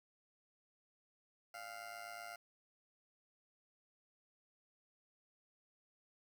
20% pulse tone with amplitude modulation, 698 Hz, F5, 1 cent flat, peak -39 dBFS, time 1.54-2.36 s, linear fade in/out 5 ms, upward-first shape sine, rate 108 Hz, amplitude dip 75%, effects 11-bit

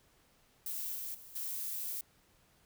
violet noise with level steps, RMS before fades -39 / -41 / -53 / -39 dBFS, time 0.66-2.01 s, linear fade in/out 2 ms, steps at 0.95 / 1.14 / 1.35 s, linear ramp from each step 10 ms, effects pink hiss -68 dBFS RMS until 2.65 s

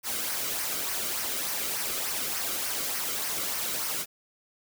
white noise with flanger, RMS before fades -31 dBFS, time 0.03-4.06 s, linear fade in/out 50 ms, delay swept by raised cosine 0.26 to 1.18 ms, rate 3.4 Hz, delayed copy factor -0.5, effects none

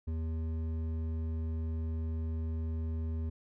sine tone with hard clipping, 80.5 Hz, E2, 41 cents flat, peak -34 dBFS, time 0.07-3.3 s, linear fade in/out 10 ms, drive 9 dB, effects none

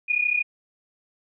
sine tone pair together, 2435 / 2468 Hz, D#7 / D#7, -38 / -15 cents, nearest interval unison, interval 23 cents, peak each -23 dBFS, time 0.08-0.43 s, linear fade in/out 20 ms, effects none

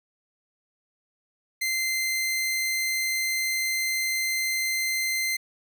sawtooth tone, 2078 Hz, C7, 12 cents flat, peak -21 dBFS, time 1.61-5.37 s, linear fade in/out 10 ms, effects none

